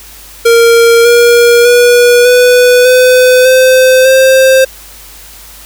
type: tone with pitch steps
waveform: square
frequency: 464.8 / 474.6 / 484.5 / 494.7 / 505.1 / 515.7 / 526.6 Hz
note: A#4 / A#4 / B4 / B4 / B4 / C5 / C5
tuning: -5 / +31 / -33 / +3 / +39 / -25 / +11 cents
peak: -3 dBFS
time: 0.45-4.65 s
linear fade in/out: 10 ms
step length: 600 ms
effects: added 50 Hz sine -37 dBFS peak until 5.65 s + white hiss -33 dBFS RMS until 5.65 s